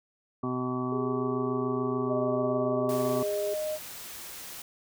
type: harmonic tone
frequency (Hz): 126.6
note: B2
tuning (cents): +43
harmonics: 1 / 2 / 3 / 5 / 6 / 7 / 8 / 9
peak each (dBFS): -36 / -31 / -35 / -42 / -44 / -46 / -46 / -36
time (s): 0.43-3.23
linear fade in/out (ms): 5
type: tone with pitch glide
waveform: sine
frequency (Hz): 406.7 to 410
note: G#4 to G#4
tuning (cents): -36 to -22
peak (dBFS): -31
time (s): 0.92-3.54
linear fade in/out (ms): 5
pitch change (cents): +14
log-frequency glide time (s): 2.89-3.2
type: tone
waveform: sine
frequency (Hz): 615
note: D#5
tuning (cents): -20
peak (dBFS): -29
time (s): 2.07-3.79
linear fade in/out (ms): 50
type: noise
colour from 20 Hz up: white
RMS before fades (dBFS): -42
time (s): 2.89-4.62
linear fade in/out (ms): 2
effects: none